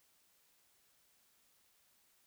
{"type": "silence", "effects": ["white hiss -72 dBFS RMS until 2.26 s"]}